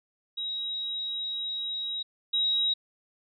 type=tone pair in turn; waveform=sine; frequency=3824 / 3824 Hz; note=A#7 / A#7; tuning=+43 / +43 cents; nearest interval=unison; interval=0 cents; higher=neither; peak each=-30 / -23 dBFS; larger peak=second; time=0.37-2.03 / 2.33-2.74 s; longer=first; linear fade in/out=10 ms; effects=none